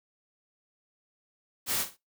white noise with echo, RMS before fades -29 dBFS, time 1.66-1.86 s, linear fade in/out 50 ms, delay 56 ms, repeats 2, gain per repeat -13 dB, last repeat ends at 1.972 s, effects noise-tail reverb RT60 0.2 s tail -20 dB re dry

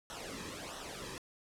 pink noise with flanger, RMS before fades -44 dBFS, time 0.1-1.18 s, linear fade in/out 0 ms, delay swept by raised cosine 0.42 to 1.42 ms, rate 1.5 Hz, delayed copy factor -0.75, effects low-pass 9000 Hz 12 dB/octave

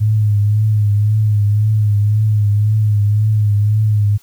sine tone with vibrato, 105.4 Hz, G#2, 26 cents sharp, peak -10 dBFS, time 0-4.18 s, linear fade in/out 20 ms, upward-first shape triangle, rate 1.9 Hz, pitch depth 53 cents each way, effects white hiss -50 dBFS RMS until 4.22 s

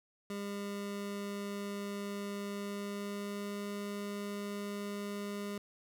25% pulse tone with pitch glide, 201.9 to 203.5 Hz, G#3 to G#3, -49 to -35 cents, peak -34 dBFS, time 0.3-5.58 s, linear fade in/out 2 ms, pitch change +14 cents, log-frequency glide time 2.49-3.66 s, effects none

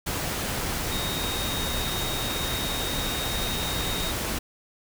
sine tone in noise, 3729 Hz, A#7, in tune, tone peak -32 dBFS, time 0.91-4.12 s, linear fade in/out 10 ms, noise pink, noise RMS -29 dBFS, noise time 0.06-4.39 s, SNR -6 dB, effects none

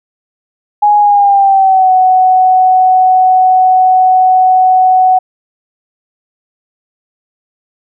sine tone with pitch glide, 830.6 to 744.3 Hz, G#5 to F#5, 0 to +10 cents, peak -4 dBFS, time 0.82-5.19 s, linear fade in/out 10 ms, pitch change -190 cents, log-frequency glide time 0.99-1.92 s, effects none

